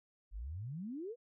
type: exponential sweep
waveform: sine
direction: up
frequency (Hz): 43.65 to 507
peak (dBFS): -40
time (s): 0.31-1.16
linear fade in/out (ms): 50
effects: none